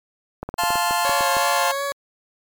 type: clicks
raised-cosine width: 1 ms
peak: -14 dBFS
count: 10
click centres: 0.43 / 0.49 / 0.541 / 0.636 / 0.705 / 0.756 / 0.909 / 1.094 / 1.208 / 1.368 s
type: chord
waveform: sawtooth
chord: F major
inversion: none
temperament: just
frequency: 698.5 / 873.1 / 1047.7 Hz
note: F5 / A5 / C6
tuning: 0 / -14 / +2 cents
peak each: -19 dBFS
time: 0.58-1.72 s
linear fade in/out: 10 ms
type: tone with vibrato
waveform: 20% pulse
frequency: 554.4 Hz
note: C#5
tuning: in tune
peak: -18 dBFS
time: 1.05-1.92 s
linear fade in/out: 0 ms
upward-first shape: sine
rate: 2.8 Hz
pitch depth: 26 cents each way
effects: MP3 96 kbps